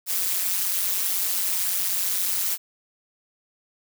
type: noise with amplitude modulation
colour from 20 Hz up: blue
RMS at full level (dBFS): -21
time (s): 0.06-2.58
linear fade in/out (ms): 50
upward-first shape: sine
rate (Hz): 187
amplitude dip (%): 85
effects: none